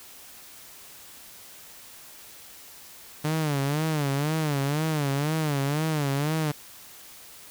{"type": "tone with vibrato", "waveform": "sawtooth", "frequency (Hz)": 148.1, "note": "D3", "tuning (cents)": 15, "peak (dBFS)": -20, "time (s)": [3.24, 6.52], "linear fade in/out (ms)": 10, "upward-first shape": "sine", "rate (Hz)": 2, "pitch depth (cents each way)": 130, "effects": ["white hiss -47 dBFS RMS until 7.5 s"]}